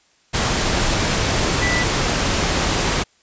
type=tone in noise; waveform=sine; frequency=1975.5 Hz; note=B6; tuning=in tune; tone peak=-20 dBFS; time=1.61-1.84 s; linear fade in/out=20 ms; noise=pink; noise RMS=-19 dBFS; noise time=0.33-3.04 s; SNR=-4 dB; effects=white hiss -58 dBFS RMS until 3.22 s + resampled to 16000 Hz